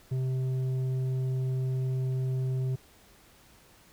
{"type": "tone with tanh clipping", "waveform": "triangle", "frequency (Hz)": 130, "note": "C3", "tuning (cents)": -11, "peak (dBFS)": -28, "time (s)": [0.11, 2.76], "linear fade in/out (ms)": 10, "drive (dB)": 11, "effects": ["pink hiss -58 dBFS RMS until 3.92 s"]}